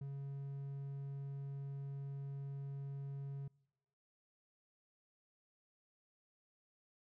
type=tone; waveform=triangle; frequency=138.8 Hz; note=C#3; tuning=3 cents sharp; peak=-40 dBFS; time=0.01-3.48 s; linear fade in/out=5 ms; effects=noise-tail reverb RT60 0.9 s tail -26 dB re dry